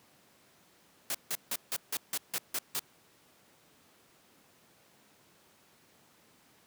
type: noise bursts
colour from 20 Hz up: white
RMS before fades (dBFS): -33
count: 9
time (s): 1.1-2.794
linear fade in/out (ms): 2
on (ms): 46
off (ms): 160
effects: pink hiss -63 dBFS RMS until 6.66 s + high-pass 150 Hz 12 dB/octave